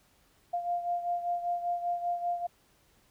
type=beating tone pair; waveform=sine; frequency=698.5 / 703.6 Hz; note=F5 / F5; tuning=0 / +13 cents; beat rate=5.1 Hz; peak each=-30 / -36 dBFS; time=0.53-2.47 s; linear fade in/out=10 ms; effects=pink hiss -66 dBFS RMS until 3.1 s